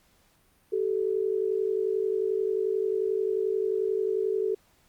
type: tone pair together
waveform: sine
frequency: 384.1 / 435.4 Hz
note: G4 / A4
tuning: -35 / -18 cents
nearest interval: major second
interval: 217 cents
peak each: -27 dBFS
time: 0.72-4.55 s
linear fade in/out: 10 ms
effects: pink hiss -64 dBFS RMS until 4.88 s + Opus 48 kbps